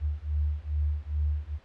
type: beating tone pair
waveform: sine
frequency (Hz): 73.42 / 75.82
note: D2 / D#2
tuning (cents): 0 / -44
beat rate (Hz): 2.4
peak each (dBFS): -29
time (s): 0-1.59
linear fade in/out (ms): 50
effects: pink hiss -58 dBFS RMS until 1.64 s + low-pass 3000 Hz 12 dB/octave